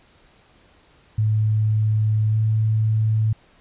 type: tone with pitch glide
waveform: sine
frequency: 108 to 109.44 Hz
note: A2 to A2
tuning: -32 to -9 cents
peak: -16 dBFS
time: 1.18-3.33 s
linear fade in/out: 5 ms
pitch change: +23 cents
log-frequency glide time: 2.3-2.36 s
effects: pink hiss -55 dBFS RMS until 3.6 s + resampled to 8000 Hz